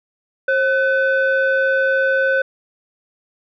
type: tone pair together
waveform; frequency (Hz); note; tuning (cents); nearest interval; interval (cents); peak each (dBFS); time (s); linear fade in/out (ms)
sine; 535 / 1508.4; C5 / F#6; +38 / +33; octave + tritone; 1795; -15; 0.48-2.42; 5
effects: tanh soft clip ceiling -10 dBFS